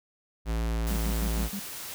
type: tone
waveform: square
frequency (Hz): 56.1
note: A1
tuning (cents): +34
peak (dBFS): -27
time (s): 0.45-1.5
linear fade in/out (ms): 50
type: noise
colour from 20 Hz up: white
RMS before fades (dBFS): -39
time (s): 0.87-1.94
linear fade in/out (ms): 0
type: tone bursts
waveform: sine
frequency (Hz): 199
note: G3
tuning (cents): +26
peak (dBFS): -32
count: 5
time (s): 0.9-1.595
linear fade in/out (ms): 5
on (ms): 67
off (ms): 90
effects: none